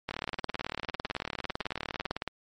two click trains, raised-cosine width 0.3 ms, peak -16 / -16 dBFS, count 40 / 41, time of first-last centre 0.11-2.277 / 0.09-2.11 s, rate 18 / 19.8 Hz, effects MP3 48 kbps

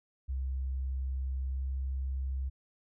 sine tone with pitch glide, 65.8 to 66.3 Hz, C2 to C2, +10 to +23 cents, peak -31 dBFS, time 0.28-2.5 s, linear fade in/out 20 ms, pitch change +13 cents, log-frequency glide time 1.5-1.63 s, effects none

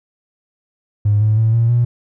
triangle tone with pitch steps, 103.83 / 107.62 / 111.54 / 115.61 / 119.82 Hz, G#2 / A2 / A2 / A#2 / A#2, 0 / -38 / +24 / -14 / +48 cents, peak -7 dBFS, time 1.05-1.85 s, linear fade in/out 10 ms, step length 160 ms, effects tanh soft clip ceiling -8 dBFS

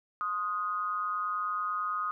sine tone with amplitude modulation, 1244.5 Hz, D#6, in tune, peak -26 dBFS, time 0.21-2.11 s, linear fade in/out 0 ms, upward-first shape sine, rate 191 Hz, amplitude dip 70%, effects none

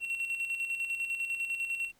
triangle tone with tremolo, 2723 Hz, F7, 44 cents flat, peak -28 dBFS, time 0-1.92 s, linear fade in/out 50 ms, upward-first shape square, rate 10 Hz, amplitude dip 50%, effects pink hiss -67 dBFS RMS until 1.99 s

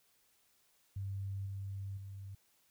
sine tone with level steps, 98 Hz, G2, in tune, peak -37 / -39 / -44 dBFS, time 0.96-2.35 s, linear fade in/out 5 ms, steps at 1.46 / 1.97 s, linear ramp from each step 5 ms, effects white hiss -72 dBFS RMS until 2.7 s

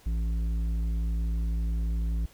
triangle tone with tanh clipping, 55.9 Hz, A1, 28 cents sharp, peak -27 dBFS, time 0.06-2.26 s, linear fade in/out 5 ms, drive 13 dB, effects pink hiss -57 dBFS RMS until 2.33 s

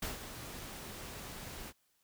pink noise with ADSR envelope, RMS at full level -37 dBFS, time 0.02-1.73 s, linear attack 6 ms, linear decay 140 ms, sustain -9 dB, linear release 51 ms, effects white hiss -75 dBFS RMS until 2.03 s

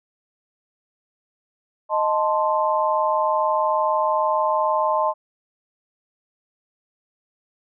sine chord, A diminished, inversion second, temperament equal, 622.3 / 880 / 1046.5 Hz, Eb5 / A5 / C6, 0 / 0 / 0 cents, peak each -22 dBFS, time 1.89-5.14 s, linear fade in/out 50 ms, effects none

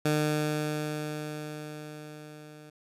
15% pulse tone with level ramp, 151.5 Hz, D#3, 46 cents flat, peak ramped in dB -17 to -41 dBFS, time 0.05-2.7 s, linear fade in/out 5 ms, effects resampled to 32000 Hz

